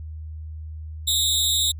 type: tone with amplitude modulation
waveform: sawtooth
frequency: 3729 Hz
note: A#7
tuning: in tune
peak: -12 dBFS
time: 1.07-1.72 s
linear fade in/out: 10 ms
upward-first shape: sine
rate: 267 Hz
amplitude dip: 90%
effects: added 78 Hz sine -32 dBFS peak until 1.79 s